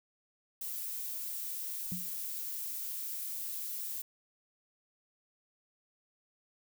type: noise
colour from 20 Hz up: violet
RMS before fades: -39 dBFS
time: 0.61-4.02 s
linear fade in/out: 5 ms
type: tone with exponential decay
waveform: sine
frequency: 180.2 Hz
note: F#3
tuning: 45 cents flat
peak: -33 dBFS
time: 1.92-2.14 s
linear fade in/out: 0 ms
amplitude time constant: 47 ms
effects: none